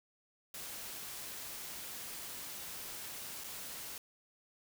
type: noise with dropouts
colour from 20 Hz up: white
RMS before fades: -45 dBFS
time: 0.54-3.98 s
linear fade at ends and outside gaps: 2 ms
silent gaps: 3.438-3.442 s
effects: none